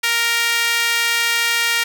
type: tone with high-pass filter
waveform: sawtooth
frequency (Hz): 466.2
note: A#4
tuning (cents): 0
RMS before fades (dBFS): -18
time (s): 0.03-1.84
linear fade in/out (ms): 10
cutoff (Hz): 2000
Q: 1.6
effects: none